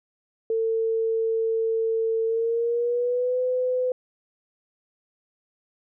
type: tone with pitch glide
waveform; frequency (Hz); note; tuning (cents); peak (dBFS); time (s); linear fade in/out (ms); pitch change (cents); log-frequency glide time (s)
sine; 450 to 505.1; A4 to B4; +39 to +39; -21; 0.5-3.92; 2; +200; 2.26-3.4
effects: none